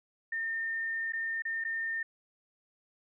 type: tone with dropouts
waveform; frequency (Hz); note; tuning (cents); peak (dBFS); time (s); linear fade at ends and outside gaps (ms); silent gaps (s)
sine; 1815; A#6; -47; -31; 0.32-2.03; 5; 1.123-1.133 / 1.422-1.451 / 1.64-1.648
effects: none